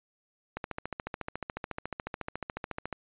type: click train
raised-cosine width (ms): 0.5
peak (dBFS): -19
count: 34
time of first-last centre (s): 0.57-2.927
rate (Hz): 14
effects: resampled to 8000 Hz